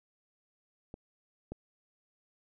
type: clicks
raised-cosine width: 2 ms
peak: -30 / -26 dBFS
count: 2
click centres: 0.941 / 1.52 s
effects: none